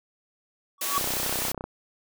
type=tone with exponential growth; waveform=triangle; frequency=1131 Hz; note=C#6; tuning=34 cents sharp; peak=-18 dBFS; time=0.78-0.98 s; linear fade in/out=2 ms; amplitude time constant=43 ms
type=high-pass noise; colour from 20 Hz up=white; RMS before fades=-29 dBFS; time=0.81-1.52 s; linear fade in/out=5 ms; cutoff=220 Hz; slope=48 dB/octave
type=click train; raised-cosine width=1 ms; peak=-18 dBFS; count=22; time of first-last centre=0.98-1.64 s; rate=31.8 Hz
effects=none